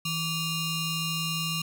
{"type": "ring-modulated tone", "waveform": "sawtooth", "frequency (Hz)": 1318, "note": "E6", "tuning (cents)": -1, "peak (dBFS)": -21, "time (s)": [0.05, 1.62], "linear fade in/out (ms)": 5, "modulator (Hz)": 1480, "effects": []}